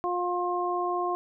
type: harmonic tone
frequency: 355.1 Hz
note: F4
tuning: 29 cents sharp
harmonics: 1 / 2 / 3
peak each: -30 / -30 / -30 dBFS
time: 0.04-1.15 s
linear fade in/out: 0 ms
effects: none